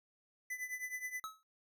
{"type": "tone with tremolo", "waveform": "square", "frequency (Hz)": 2004, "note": "B6", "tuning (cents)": 25, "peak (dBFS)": -38, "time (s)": [0.5, 1.2], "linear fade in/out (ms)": 5, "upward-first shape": "triangle", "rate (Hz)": 9.5, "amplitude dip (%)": 85}
{"type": "tone with exponential decay", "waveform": "square", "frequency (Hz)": 1289, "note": "E6", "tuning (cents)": -39, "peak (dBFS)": -38, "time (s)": [1.24, 1.43], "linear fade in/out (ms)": 0, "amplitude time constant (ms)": 40}
{"effects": ["noise-tail reverb RT60 0.1 s tail -17 dB re dry"]}